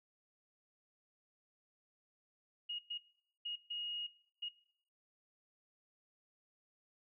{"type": "tone bursts at uneven times", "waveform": "sine", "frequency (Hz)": 2874, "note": "F7", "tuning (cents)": 49, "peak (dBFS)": -38, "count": 5, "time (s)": [[2.69, 2.79], [2.9, 2.98], [3.45, 3.56], [3.7, 4.07], [4.42, 4.49]], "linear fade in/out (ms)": 10, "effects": ["noise-tail reverb RT60 0.6 s tail -18 dB re dry"]}